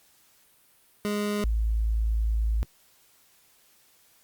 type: tone pair in turn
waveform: 25% pulse / sine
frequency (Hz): 207.1 / 54.85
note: G#3 / A1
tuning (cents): -5 / -5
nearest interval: octave + major seventh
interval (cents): 2300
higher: first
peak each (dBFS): -22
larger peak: neither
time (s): 1.05-1.44 / 1.44-2.63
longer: second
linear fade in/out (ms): 0
effects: white hiss -61 dBFS RMS until 4.23 s + Opus 48 kbps